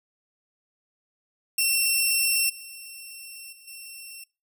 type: tone with level steps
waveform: 10% pulse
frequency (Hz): 2708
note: E7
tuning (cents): +46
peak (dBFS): -12 / -31 / -40 / -31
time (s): 1.58-4.24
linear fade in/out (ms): 5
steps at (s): 2.49 / 3.52 / 3.67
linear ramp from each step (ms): 10
effects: noise-tail reverb RT60 0.3 s tail -24 dB re dry